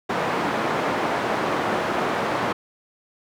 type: band-pass noise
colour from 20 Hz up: white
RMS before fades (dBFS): -24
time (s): 0.09-2.53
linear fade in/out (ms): 10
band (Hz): 170 to 1100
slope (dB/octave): 12
effects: none